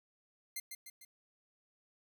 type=tone with echo; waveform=5% pulse; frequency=2093 Hz; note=C7; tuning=in tune; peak=-28 dBFS; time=0.56-0.6 s; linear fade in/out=5 ms; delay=150 ms; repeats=3; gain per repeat=-5 dB; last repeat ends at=1.05 s; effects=11-bit